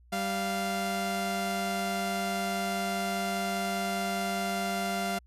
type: tone pair together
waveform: sawtooth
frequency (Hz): 195.03 / 695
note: G3 / F5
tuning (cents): -9 / -9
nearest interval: octave + minor seventh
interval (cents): 2200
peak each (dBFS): -29 / -27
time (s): 0.12-5.19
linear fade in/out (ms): 10
effects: added 60 Hz sine -55 dBFS peak until 5.26 s + resampled to 32000 Hz